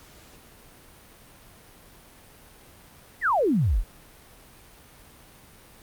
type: exponential sweep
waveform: sine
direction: down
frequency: 2086 to 31.68 Hz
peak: -19 dBFS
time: 3.21-3.84 s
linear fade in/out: 50 ms
effects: pink hiss -51 dBFS RMS until 5.82 s + Opus 48 kbps